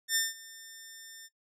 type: tone with ADSR envelope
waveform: 10% pulse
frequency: 1800 Hz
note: A6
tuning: 39 cents sharp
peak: -16 dBFS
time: 0.08-1.29 s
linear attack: 74 ms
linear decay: 180 ms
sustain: -22 dB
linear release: 36 ms
effects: noise-tail reverb RT60 0.1 s tail -18 dB re dry